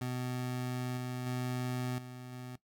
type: tone with level steps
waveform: 25% pulse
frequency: 125.5 Hz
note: B2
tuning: 28 cents sharp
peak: -31 / -33 / -30 / -41 / -39 dBFS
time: 0.01-2.56 s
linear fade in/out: 5 ms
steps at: 0.97 / 1.26 / 1.98 / 2.32 s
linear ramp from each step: 5 ms
effects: noise-tail reverb RT60 0.1 s tail -17 dB re dry